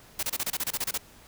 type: noise bursts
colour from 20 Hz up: white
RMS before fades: -29 dBFS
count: 12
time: 0.19-0.978 s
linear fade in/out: 5 ms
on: 40 ms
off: 28 ms
effects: pink hiss -53 dBFS RMS until 1.27 s